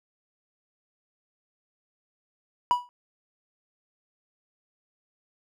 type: tone with exponential decay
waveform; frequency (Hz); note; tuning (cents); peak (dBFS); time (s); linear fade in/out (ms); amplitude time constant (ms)
triangle; 978; B5; -17; -13; 2.71-2.89; 0; 37
effects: none